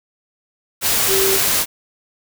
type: tone in noise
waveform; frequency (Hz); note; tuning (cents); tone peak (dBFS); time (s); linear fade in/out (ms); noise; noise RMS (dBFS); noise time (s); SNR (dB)
sine; 387.3; G4; -21; -17; 1.07-1.39; 50; white; -17; 0.81-1.66; -3
effects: none